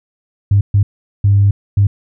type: tone bursts at uneven times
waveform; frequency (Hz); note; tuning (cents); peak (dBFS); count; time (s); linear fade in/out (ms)
sine; 100.3; G2; +40; -6; 4; 0.51-0.61 / 0.74-0.83 / 1.24-1.51 / 1.77-1.87; 5
effects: tanh soft clip ceiling -2 dBFS